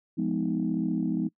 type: chord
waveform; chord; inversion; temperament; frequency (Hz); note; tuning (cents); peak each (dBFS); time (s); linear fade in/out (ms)
sine; F half-diminished seventh; none; just; 174.61 / 209.5 / 251.4 / 314.3; F3 / Ab3 / Cb4 / Eb4; 0 / +15 / +31 / +18; -30; 0.17-1.29; 20
effects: noise-tail reverb RT60 0.1 s tail -24 dB re dry + tanh soft clip ceiling -16 dBFS